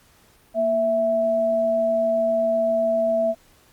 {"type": "tone pair together", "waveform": "sine", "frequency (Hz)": [233.1, 659.3], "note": ["A#3", "E5"], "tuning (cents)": [0, 0], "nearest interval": "octave + tritone", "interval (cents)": 1800, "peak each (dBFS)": [-29, -18], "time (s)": [0.54, 3.35], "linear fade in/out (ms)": 50, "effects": ["pink hiss -56 dBFS RMS until 3.72 s", "Opus 48 kbps"]}